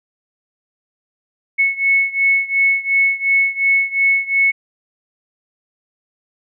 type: beating tone pair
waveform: sine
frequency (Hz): 2200 / 2202.8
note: C#7 / C#7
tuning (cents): -14 / -11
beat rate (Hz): 2.8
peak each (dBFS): -15 / -17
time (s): 1.58-4.52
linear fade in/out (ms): 20
effects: none